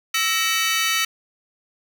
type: tone cluster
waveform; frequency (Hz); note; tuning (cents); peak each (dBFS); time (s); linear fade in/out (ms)
25% pulse; 1317 / 1873 / 2273 / 3003; E6 / A#6 / C#7 / F#7; -2 / +8 / +43 / +25; -21; 0.14-1.05; 5
effects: none